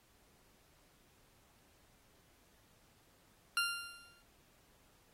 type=tone with exponential decay; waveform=20% pulse; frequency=1393 Hz; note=F6; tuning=5 cents flat; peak=-24 dBFS; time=3.57-4.22 s; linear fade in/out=1 ms; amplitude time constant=140 ms; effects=pink hiss -69 dBFS RMS until 5.13 s + AAC 48 kbps